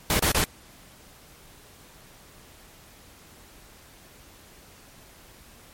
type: noise bursts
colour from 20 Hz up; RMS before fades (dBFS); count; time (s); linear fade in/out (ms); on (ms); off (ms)
pink; -22; 3; 0.1-0.441; 2; 95; 28
effects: pink hiss -51 dBFS RMS until 5.73 s + MP3 64 kbps